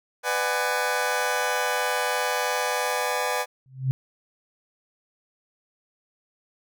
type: chord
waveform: 20% pulse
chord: G# half-diminished seventh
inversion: first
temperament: just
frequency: 498.4 / 598 / 747.5 / 830.6 Hz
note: B4 / D5 / F#5 / G#5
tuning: +16 / +31 / +17 / 0 cents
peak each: -23 / -25 / -25 / -24 dBFS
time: 0.23-3.46 s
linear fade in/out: 50 ms
type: tone with exponential growth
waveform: sine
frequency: 131.5 Hz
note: C3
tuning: 9 cents sharp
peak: -16 dBFS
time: 3.66-3.91 s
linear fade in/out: 0 ms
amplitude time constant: 54 ms
effects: none